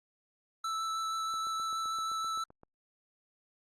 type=tone with vibrato; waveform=square; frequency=1318.5 Hz; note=E6; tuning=in tune; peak=-33 dBFS; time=0.64-2.44 s; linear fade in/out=5 ms; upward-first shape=sine; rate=6.3 Hz; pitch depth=9 cents each way
type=click train; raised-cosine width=1 ms; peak=-39 dBFS; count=11; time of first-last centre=1.34-2.634 s; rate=7.73 Hz
effects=low-pass 8000 Hz 12 dB/octave + Opus 48 kbps